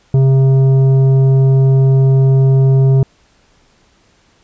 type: tone with tanh clipping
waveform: triangle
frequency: 134 Hz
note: C3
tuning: 42 cents sharp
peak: -8 dBFS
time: 0.14-3.03 s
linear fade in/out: 2 ms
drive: 13 dB
effects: pink hiss -53 dBFS RMS until 4.43 s + resampled to 16000 Hz